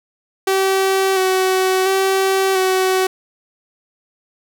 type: tone with vibrato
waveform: sawtooth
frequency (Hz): 380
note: F#4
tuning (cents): +46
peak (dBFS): -10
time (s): 0.47-3.07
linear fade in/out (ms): 5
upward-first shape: square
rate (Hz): 0.72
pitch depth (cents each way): 20
effects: none